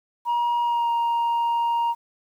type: tone with pitch glide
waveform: sine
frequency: 952 to 936.7 Hz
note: A#5 to A#5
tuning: +36 to +8 cents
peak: -17 dBFS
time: 0.25-1.95 s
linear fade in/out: 50 ms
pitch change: -28 cents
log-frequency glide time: 0.62-0.9 s
effects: tanh soft clip ceiling -19 dBFS + 9-bit